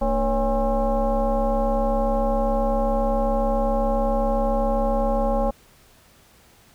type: tone with frequency modulation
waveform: sine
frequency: 293.7 Hz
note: D4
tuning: in tune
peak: -18 dBFS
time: 0.01-5.51 s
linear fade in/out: 10 ms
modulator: 260 Hz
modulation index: 2.2
effects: pink hiss -54 dBFS RMS until 6.74 s